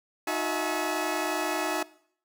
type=tone cluster; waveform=20% pulse; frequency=311.4 / 362.9 / 653 / 850 Hz; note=D#4 / F#4 / E5 / G#5; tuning=+2 / -34 / -17 / +40 cents; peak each=-28 dBFS; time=0.27-1.83 s; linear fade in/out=5 ms; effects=noise-tail reverb RT60 0.6 s tail -20 dB re dry